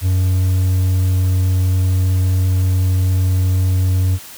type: tone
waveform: triangle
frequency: 92.5 Hz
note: F#2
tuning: in tune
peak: -10 dBFS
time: 0.01-4.19 s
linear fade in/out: 50 ms
effects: white hiss -36 dBFS RMS until 4.37 s